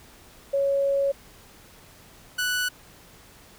sine / sawtooth tone pair in turn, 555 / 1481.7 Hz, C#5 / F#6, +2 / +2 cents, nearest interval octave + perfect fourth, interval 1700 cents, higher second, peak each -20 dBFS, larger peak neither, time 0.53-1.12 / 2.38-2.69 s, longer first, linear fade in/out 10 ms, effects pink hiss -51 dBFS RMS until 3.58 s

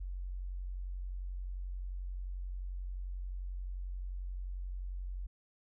sine tone, 45.68 Hz, F#1, 21 cents flat, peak -37 dBFS, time 0-5.27 s, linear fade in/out 10 ms, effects none

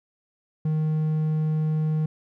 triangle tone, 155.56 Hz, D#3, in tune, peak -19 dBFS, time 0.65-2.06 s, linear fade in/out 5 ms, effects none

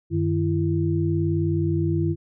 sine tone cluster, 95 / 154.1 / 335.6 Hz, F#2 / D#3 / E4, +46 / -16 / +31 cents, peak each -24 dBFS, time 0.1-2.16 s, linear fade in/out 50 ms, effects none

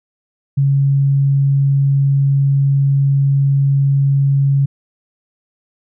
sine tone, 138.59 Hz, C#3, in tune, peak -10 dBFS, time 0.57-4.66 s, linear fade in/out 10 ms, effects none

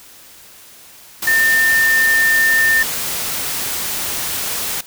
sine tone in noise, 1800 Hz, A6, 39 cents sharp, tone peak -11 dBFS, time 1.27-2.83 s, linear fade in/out 5 ms, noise white, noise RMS -22 dBFS, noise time 1.22-4.81 s, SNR +8 dB, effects white hiss -42 dBFS RMS until 4.86 s

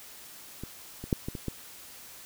clicks, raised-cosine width 3 ms, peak -24 / -25 / -11 / -20 / -23 / -18 dBFS, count 6, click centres 0.636 / 1.04 / 1.128 / 1.285 / 1.352 / 1.483 s, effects white hiss -48 dBFS RMS until 2.25 s

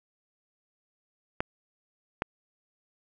clicks, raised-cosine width 0.5 ms, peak -12 dBFS, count 2, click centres 1.405 / 2.221 s, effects none

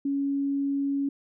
sine tone, 278.8 Hz, C#4, 10 cents sharp, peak -24 dBFS, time 0.05-1.09 s, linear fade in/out 5 ms, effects none

